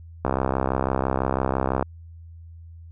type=click train; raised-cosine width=1 ms; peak=-8 dBFS; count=105; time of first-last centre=0.25-1.826 s; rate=66 Hz; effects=added 83 Hz sine -40 dBFS peak until 2.91 s